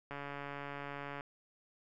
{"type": "click train", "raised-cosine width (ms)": 0.5, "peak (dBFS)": -28, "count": 157, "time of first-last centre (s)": [0.11, 1.209], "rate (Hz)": 142, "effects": []}